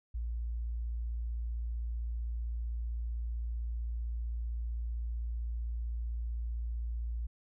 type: tone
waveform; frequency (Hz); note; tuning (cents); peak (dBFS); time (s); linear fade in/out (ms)
sine; 57.8; A#1; -14; -33; 0.14-7.27; 10
effects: none